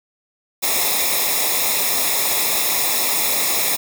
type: noise with comb filter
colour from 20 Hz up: white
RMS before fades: -19 dBFS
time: 0.62-3.77 s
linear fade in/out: 20 ms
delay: 0.66 ms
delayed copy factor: -0.8
effects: none